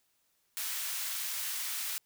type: high-pass noise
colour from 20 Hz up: white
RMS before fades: -36 dBFS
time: 0.57-1.98 s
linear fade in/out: 0 ms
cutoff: 1300 Hz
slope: 12 dB/octave
effects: white hiss -74 dBFS RMS until 2.05 s